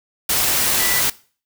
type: tone in noise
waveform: sine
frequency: 1975.5 Hz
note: B6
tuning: in tune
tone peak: -24 dBFS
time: 0.79-1 s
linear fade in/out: 5 ms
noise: white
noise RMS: -18 dBFS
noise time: 0.29-1.1 s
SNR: -9 dB
effects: noise-tail reverb RT60 0.4 s tail -20 dB re dry